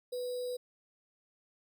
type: tone with sample-and-hold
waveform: sine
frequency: 496 Hz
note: B4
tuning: 7 cents sharp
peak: -34 dBFS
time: 0.12-0.57 s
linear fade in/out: 10 ms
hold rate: 4410 Hz
effects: none